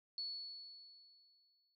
sine tone with exponential decay, 4413 Hz, C#8, 9 cents flat, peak -39 dBFS, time 0.18-1.75 s, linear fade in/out 1 ms, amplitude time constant 340 ms, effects none

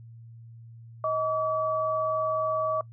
sine tone pair together, 631 / 1145.3 Hz, D#5 / D6, +24 / -44 cents, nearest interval minor seventh, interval 1032 cents, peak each -27 dBFS, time 1.04-2.81 s, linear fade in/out 2 ms, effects noise-tail reverb RT60 0.1 s tail -22 dB re dry + added 115 Hz sine -44 dBFS peak until 2.92 s

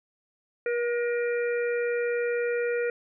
harmonic tone with a mistuned harmonic, 478 Hz, A#4, 43 cents sharp, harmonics 1 / 3 / 4 / 5, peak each -25 / -35 / -37 / -39 dBFS, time 0.66-2.9 s, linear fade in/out 2 ms, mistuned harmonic 4, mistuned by -30 cents, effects none

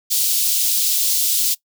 white high-pass noise, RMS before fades -18 dBFS, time 0.1-1.55 s, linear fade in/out 20 ms, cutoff 3400 Hz, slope 24 dB/octave, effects noise-tail reverb RT60 0.1 s tail -20 dB re dry

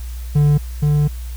triangle tone pair in turn, 146.83 / 147.85 Hz, D3 / D3, 0 / +12 cents, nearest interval unison, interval 12 cents, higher second, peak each -8 / -10 dBFS, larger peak first, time 0.35-0.58 / 0.82-1.08 s, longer second, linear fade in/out 10 ms, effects added 60 Hz sine -25 dBFS peak until 1.36 s + white hiss -43 dBFS RMS until 1.36 s

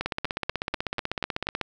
two click trains, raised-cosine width 0.3 ms, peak -12 / -11 dBFS, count 7 / 26, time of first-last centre 0.01-1.47 / 0.06-1.613 s, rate 4.11 / 16.1 Hz, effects none

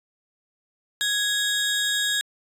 30% pulse tone pair together, 1661.2 / 3735 Hz, G#6 / A#7, 0 / +3 cents, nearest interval octave + major second, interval 1403 cents, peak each -22 dBFS, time 1.01-2.21 s, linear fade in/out 0 ms, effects resampled to 32000 Hz

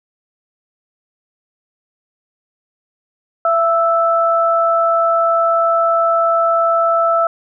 sine tone pair together, 670.2 / 1318.5 Hz, E5 / E6, +29 / 0 cents, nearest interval octave, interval 1171 cents, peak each -14 dBFS, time 3.45-7.27 s, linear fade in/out 2 ms, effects none

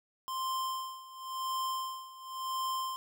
square tone with tremolo, 1046.5 Hz, C6, in tune, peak -32 dBFS, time 0.28-2.96 s, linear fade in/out 0 ms, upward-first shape sine, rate 0.94 Hz, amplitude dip 85%, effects none

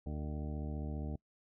harmonic tone with a mistuned harmonic, 75 Hz, D2, 37 cents sharp, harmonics 1 / 2 / 3 / 4 / 5 / 6 / 8 / 9 / 10, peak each -39 / -43 / -45 / -48 / -55 / -52 / -54 / -60 / -57 dBFS, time 0.06-1.16 s, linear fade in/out 5 ms, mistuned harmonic 10, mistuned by +45 cents, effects noise-tail reverb RT60 0.1 s tail -25 dB re dry

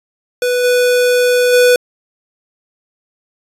square tone with level steps, 493.9 Hz, B4, in tune, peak -13 / -10 / -7 dBFS, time 0.42-1.76 s, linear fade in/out 2 ms, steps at 0.63 / 1.52 s, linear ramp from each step 20 ms, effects resampled to 32000 Hz

